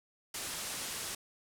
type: low-pass noise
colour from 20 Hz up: white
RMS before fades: -40 dBFS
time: 0.34-1.15 s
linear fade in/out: 5 ms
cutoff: 11000 Hz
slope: 24 dB/octave
effects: none